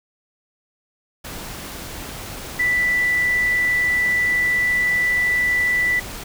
sine tone in noise, 1975.5 Hz, B6, in tune, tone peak -16 dBFS, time 2.59-6 s, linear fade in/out 10 ms, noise pink, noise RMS -33 dBFS, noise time 1.24-6.24 s, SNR +14 dB, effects none

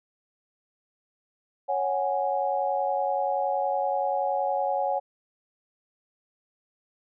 sine chord, C# suspended fourth, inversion none, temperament equal, 554.4 / 740 / 830.6 Hz, C#5 / F#5 / G#5, 0 / 0 / 0 cents, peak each -28 dBFS, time 1.68-5 s, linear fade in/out 20 ms, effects none

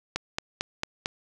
click train, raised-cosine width 0.2 ms, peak -10 dBFS, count 5, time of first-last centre 0.16-1.059 s, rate 4.45 Hz, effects none

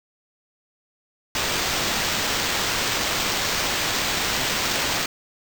violet noise with sample-and-hold, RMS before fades -24 dBFS, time 1.35-5.06 s, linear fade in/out 2 ms, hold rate 11025 Hz, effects none

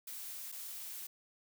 blue noise with dropouts, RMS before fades -45 dBFS, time 0.07-1.07 s, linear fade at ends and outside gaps 5 ms, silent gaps 0.518-0.522 s, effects none

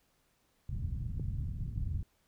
white low-pass noise, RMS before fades -36 dBFS, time 0.69-2.03 s, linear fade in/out 2 ms, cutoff 130 Hz, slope 24 dB/octave
click, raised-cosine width 3 ms, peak -29 dBFS, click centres 1.197 s
effects pink hiss -73 dBFS RMS until 2.27 s

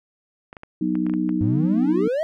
clicks, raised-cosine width 0.5 ms, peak -23 dBFS, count 8, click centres 0.529 / 0.568 / 0.634 / 0.954 / 1.066 / 1.097 / 1.138 / 1.292 s
sine chord, B major, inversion second, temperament just, 185.21 / 246.9 / 308.7 Hz, F#3 / B3 / D#4, +2 / 0 / -14 cents, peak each -25 / -26 / -22 dBFS, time 0.81-2.08 s, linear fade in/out 5 ms
triangle exponential sweep, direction up, 98 to 659.3 Hz, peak -18 dBFS, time 1.41-2.23 s, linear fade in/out 0 ms
effects none

